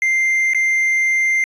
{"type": "tone with dropouts", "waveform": "triangle", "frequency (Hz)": 2093, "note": "C7", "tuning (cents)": 0, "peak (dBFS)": -12, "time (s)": [0.02, 1.44], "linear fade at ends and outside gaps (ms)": 1, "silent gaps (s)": [0.535, 0.547], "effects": ["resampled to 22050 Hz"]}